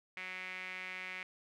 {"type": "tone with band-pass filter", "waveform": "sawtooth", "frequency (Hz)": 185, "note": "F#3", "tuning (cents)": 0, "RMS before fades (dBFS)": -44, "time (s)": [0.17, 1.23], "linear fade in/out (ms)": 0, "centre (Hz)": 2200, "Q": 5.5, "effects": []}